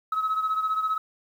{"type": "beating tone pair", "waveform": "sine", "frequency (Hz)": [1282, 1297], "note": ["E6", "E6"], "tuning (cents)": [-49, -28], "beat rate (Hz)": 15, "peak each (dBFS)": [-23, -29], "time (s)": [0.12, 0.98], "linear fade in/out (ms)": 5, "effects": ["tanh soft clip ceiling -19 dBFS", "9-bit"]}